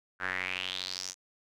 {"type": "tone with band-pass filter sweep", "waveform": "square", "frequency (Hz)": 46.25, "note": "F#1", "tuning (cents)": 0, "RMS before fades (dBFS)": -36, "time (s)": [0.19, 1.15], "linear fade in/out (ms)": 50, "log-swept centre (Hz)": [1500, 6500], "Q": 4.8, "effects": []}